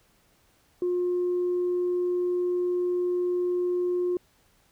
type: tone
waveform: sine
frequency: 356.8 Hz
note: F4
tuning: 37 cents sharp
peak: -22 dBFS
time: 0.82-4.17 s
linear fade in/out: 2 ms
effects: tanh soft clip ceiling -20 dBFS + pink hiss -64 dBFS RMS until 4.71 s